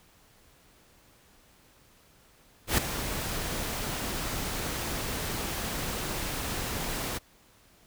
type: noise with ADSR envelope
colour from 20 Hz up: pink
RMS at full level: -22 dBFS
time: 2.67-7.19 s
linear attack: 110 ms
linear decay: 5 ms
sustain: -11 dB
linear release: 20 ms
effects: pink hiss -60 dBFS RMS until 7.86 s